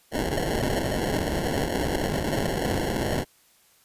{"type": "noise with sample-and-hold", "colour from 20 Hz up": "white", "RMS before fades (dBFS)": -26, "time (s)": [0.11, 3.25], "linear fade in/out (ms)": 50, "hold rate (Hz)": 1225, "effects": ["white hiss -60 dBFS RMS until 3.84 s", "resampled to 32000 Hz"]}